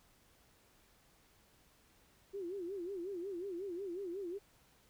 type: tone with vibrato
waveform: sine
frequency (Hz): 370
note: F#4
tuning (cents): 0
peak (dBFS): -39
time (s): 2.33-4.39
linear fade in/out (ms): 20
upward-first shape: sine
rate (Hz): 5.5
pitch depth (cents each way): 160
effects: pink hiss -68 dBFS RMS until 4.89 s